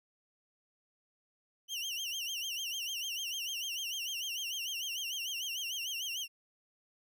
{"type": "tone with vibrato", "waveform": "30% pulse", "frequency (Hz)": 2960, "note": "F#7", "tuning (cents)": 0, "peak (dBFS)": -33, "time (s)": [1.68, 6.28], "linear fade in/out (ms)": 50, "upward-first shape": "sine", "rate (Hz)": 6.7, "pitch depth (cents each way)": 150, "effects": []}